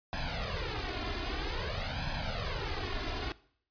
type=noise with flanger; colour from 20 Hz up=pink; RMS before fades=-35 dBFS; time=0.13-3.32 s; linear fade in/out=0 ms; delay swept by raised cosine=1.2 to 2.9 ms; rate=0.51 Hz; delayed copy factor=+1; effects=noise-tail reverb RT60 0.6 s tail -20 dB re dry + resampled to 11025 Hz